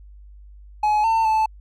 triangle tone with pitch steps, 846 / 899 / 875 Hz, G#5 / A5 / A5, +32 / +37 / -10 cents, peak -14 dBFS, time 0.83-1.46 s, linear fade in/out 5 ms, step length 210 ms, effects added 50 Hz sine -41 dBFS peak until 1.6 s

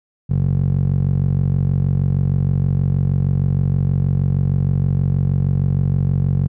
15% pulse tone with band-pass filter, 46.37 Hz, F#1, 5 cents sharp, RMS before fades -17 dBFS, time 0.29-6.48 s, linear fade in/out 20 ms, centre 130 Hz, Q 2.3, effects none

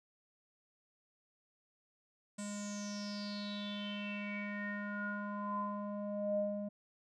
square tone with low-pass filter sweep, 205.3 Hz, G#3, 20 cents flat, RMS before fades -40 dBFS, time 2.38-6.69 s, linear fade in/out 10 ms, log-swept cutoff 8200 to 500 Hz, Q 9.1, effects none

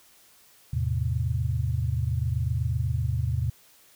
sine tone cluster, 80.5 / 108 / 128.7 Hz, E2 / A2 / C3, -41 / -32 / -28 cents, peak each -28 dBFS, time 0.73-3.5 s, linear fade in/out 5 ms, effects white hiss -57 dBFS RMS until 3.95 s

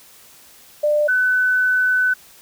sine tone pair in turn, 596 / 1504.6 Hz, D5 / F#6, +25 / +29 cents, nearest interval octave + major third, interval 1604 cents, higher second, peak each -14 dBFS, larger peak neither, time 0.83-1.08 / 1.08-2.14 s, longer second, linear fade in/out 10 ms, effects white hiss -47 dBFS RMS until 2.41 s

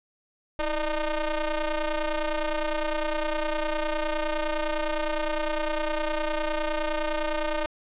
sawtooth ring-modulated tone, 306.9 Hz, D#4, 24 cents flat, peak -18 dBFS, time 0.59-7.66 s, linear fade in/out 2 ms, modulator 292 Hz, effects resampled to 8000 Hz + 10-bit

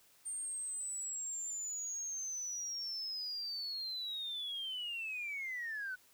sine linear sweep, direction down, 8790 to 1467 Hz, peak -37 dBFS, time 0.25-5.96 s, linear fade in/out 20 ms, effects tanh soft clip ceiling -34 dBFS + white hiss -66 dBFS RMS until 6.13 s

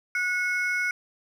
triangle ring-modulated tone, 1825 Hz, A#6, 37 cents flat, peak -19 dBFS, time 0.15-0.91 s, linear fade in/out 2 ms, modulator 364 Hz, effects none

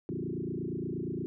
sine tone with frequency modulation, 256.9 Hz, C4, 32 cents flat, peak -32 dBFS, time 0.09-1.26 s, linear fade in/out 0 ms, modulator 28.5 Hz, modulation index 4.6, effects none

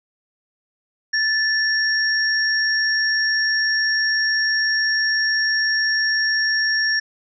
sine tone pair together, 1750 / 5556 Hz, A6 / F8, -10 / -10 cents, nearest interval octave + minor sixth, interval 2000 cents, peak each -18 / -22 dBFS, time 1.13-7 s, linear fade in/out 10 ms, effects none

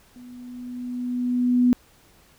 sine tone with level ramp, 246.9 Hz, B3, in tune, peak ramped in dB -41 to -13 dBFS, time 0.16-1.73 s, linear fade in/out 0 ms, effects pink hiss -56 dBFS RMS until 2.38 s

